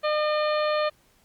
harmonic tone with a mistuned harmonic, 606 Hz, D#5, 46 cents flat, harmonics 1 / 2 / 3 / 4 / 5 / 6 / 7, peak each -23 / -28 / -35 / -36 / -40 / -40 / -38 dBFS, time 0.03-0.9 s, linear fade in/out 20 ms, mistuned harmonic 6, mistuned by -30 cents, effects pink hiss -62 dBFS RMS until 1.24 s + Opus 48 kbps

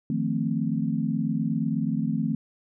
sine chord, F dominant seventh, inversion third, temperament equal with one note detuned, 155.56 / 174.61 / 223.2 / 261.6 Hz, Eb3 / F3 / A3 / C4, 0 / 0 / +25 / 0 cents, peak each -29 / -30 / -27 / -30 dBFS, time 0.1-2.35 s, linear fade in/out 2 ms, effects none

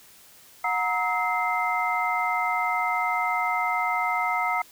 sine tone cluster, 730 / 937 / 1286 / 2085 Hz, F#5 / A#5 / E6 / C7, -24 / +9 / -43 / -7 cents, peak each -28 dBFS, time 0.64-4.62 s, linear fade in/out 5 ms, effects white hiss -52 dBFS RMS until 4.71 s

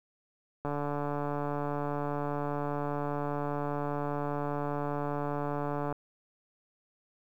click train, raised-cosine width 1 ms, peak -20 dBFS, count 766, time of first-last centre 0.65-5.926 s, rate 145 Hz, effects 10-bit

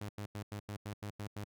sawtooth tone bursts, 103.2 Hz, G#2, 10 cents flat, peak -36 dBFS, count 9, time 0.01-1.443 s, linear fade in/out 5 ms, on 81 ms, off 88 ms, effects none

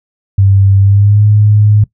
sine tone with pitch glide, 98 to 105.03 Hz, G2 to G#2, 0 to +20 cents, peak -4 dBFS, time 0.38-1.84 s, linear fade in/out 5 ms, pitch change +120 cents, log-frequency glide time 0.8-1.24 s, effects noise-tail reverb RT60 0.1 s tail -19 dB re dry

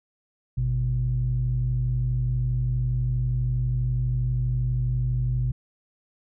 sine tone pair together, 52.47 / 124.8 Hz, G#1 / B2, +18 / +19 cents, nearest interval octave + minor third, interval 1501 cents, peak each -26 / -22 dBFS, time 0.57-5.52 s, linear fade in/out 10 ms, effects tanh soft clip ceiling -15 dBFS

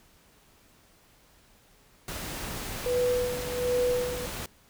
pink noise, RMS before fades -36 dBFS, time 2.08-4.46 s, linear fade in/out 2 ms
sine tone with tremolo, 493.9 Hz, B4, in tune, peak -22 dBFS, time 2.86-4.26 s, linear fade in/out 0 ms, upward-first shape sine, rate 1.3 Hz, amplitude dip 75%
effects pink hiss -60 dBFS RMS until 4.69 s

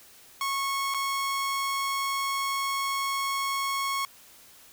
sawtooth tone with dropouts, 1098 Hz, C#6, 17 cents flat, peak -23 dBFS, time 0.41-4.05 s, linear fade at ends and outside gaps 1 ms, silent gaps 0.94-0.945 s, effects white hiss -53 dBFS RMS until 4.72 s

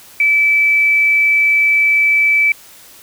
sine tone, 2310 Hz, D7, 29 cents flat, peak -9 dBFS, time 0.2-2.52 s, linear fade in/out 2 ms, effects white hiss -41 dBFS RMS until 3.02 s

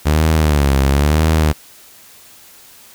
sawtooth tone with vibrato, 73.42 Hz, D2, in tune, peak -7 dBFS, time 0.05-1.53 s, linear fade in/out 20 ms, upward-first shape sine, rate 1 Hz, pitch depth 140 cents each way, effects white hiss -43 dBFS RMS until 2.94 s

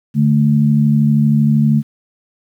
sine tone pair together, 146.1 / 218.9 Hz, D3 / A3, -9 / -9 cents, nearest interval perfect fifth, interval 700 cents, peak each -12 dBFS, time 0.14-1.83 s, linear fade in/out 50 ms, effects 8-bit

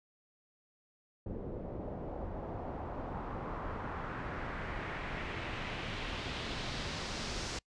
pink noise with low-pass filter sweep, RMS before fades -40 dBFS, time 1.26-7.59 s, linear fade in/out 5 ms, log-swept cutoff 440 to 6000 Hz, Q 1.6, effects noise-tail reverb RT60 0.1 s tail -26 dB re dry + resampled to 22050 Hz

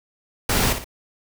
pink noise with echo, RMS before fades -20 dBFS, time 0.49-0.73 s, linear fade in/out 5 ms, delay 57 ms, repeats 2, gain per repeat -8 dB, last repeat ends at 0.844 s, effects none

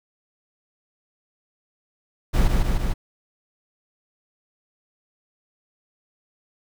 brown noise with echo, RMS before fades -17 dBFS, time 2.33-2.49 s, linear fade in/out 20 ms, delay 150 ms, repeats 3, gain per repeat -2 dB, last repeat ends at 2.94 s, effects none

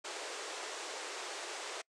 pink band-pass noise, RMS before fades -43 dBFS, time 0.04-1.82 s, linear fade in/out 10 ms, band 360 to 8700 Hz, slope 48 dB/octave, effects noise-tail reverb RT60 0.1 s tail -26 dB re dry

